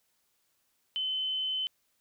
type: tone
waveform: sine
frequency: 3050 Hz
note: G7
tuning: 48 cents flat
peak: -29 dBFS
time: 0.96-1.67 s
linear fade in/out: 0 ms
effects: white hiss -74 dBFS RMS until 2 s